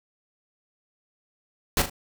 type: noise with echo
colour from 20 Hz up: pink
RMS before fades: -21 dBFS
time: 1.77-1.82 s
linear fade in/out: 2 ms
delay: 39 ms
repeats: 2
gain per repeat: -9 dB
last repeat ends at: 1.898 s
effects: none